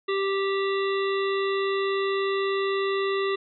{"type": "harmonic tone", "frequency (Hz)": 391.7, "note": "G4", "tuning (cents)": -1, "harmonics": [1, 3, 5, 7, 9, 10], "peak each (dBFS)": [-24, -31, -34, -38, -39, -40], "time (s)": [0.08, 3.36], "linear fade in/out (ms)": 10, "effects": []}